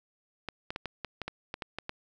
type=clicks; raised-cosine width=0.3 ms; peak=-19 dBFS; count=11; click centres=0.487 / 0.705 / 0.761 / 0.857 / 1.047 / 1.217 / 1.28 / 1.541 / 1.622 / 1.786 / 1.894 s; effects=none